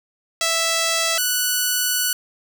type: tone pair in turn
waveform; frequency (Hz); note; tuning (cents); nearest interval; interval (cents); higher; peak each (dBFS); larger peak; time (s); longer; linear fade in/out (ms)
5% pulse; 659.3 / 1480.1; E5 / F#6; 0 / 0; octave + major second; 1400; second; -7; neither; 0.41-1.18 / 1.18-2.13; second; 2
effects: none